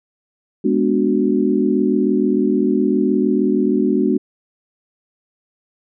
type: chord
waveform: sine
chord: G# half-diminished seventh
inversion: none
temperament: equal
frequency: 207.7 / 246.9 / 293.7 / 370 Hz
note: G#3 / B3 / D4 / F#4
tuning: 0 / 0 / 0 / 0 cents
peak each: -19 dBFS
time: 0.64-4.18 s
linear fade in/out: 10 ms
effects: none